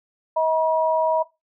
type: tone pair together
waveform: sine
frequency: 637 / 960.6 Hz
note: D#5 / B5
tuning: +41 / -48 cents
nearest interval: perfect fifth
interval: 711 cents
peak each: -20 dBFS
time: 0.36-1.23 s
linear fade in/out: 10 ms
effects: noise-tail reverb RT60 0.2 s tail -17 dB re dry